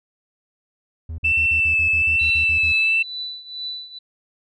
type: tone bursts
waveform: triangle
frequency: 80.8 Hz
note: E2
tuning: 34 cents flat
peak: -25 dBFS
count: 12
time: 1.09-2.723 s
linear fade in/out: 5 ms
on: 93 ms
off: 47 ms
type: tone with vibrato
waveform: sine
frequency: 2650 Hz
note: E7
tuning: 9 cents sharp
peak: -15 dBFS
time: 1.24-3.03 s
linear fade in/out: 10 ms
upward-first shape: sine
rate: 1.2 Hz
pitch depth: 23 cents each way
type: tone with tremolo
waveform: sine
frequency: 3977 Hz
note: B7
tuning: 11 cents sharp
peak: -25 dBFS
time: 2.19-3.99 s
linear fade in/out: 10 ms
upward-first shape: triangle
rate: 2.2 Hz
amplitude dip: 85%
effects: tanh soft clip ceiling -7 dBFS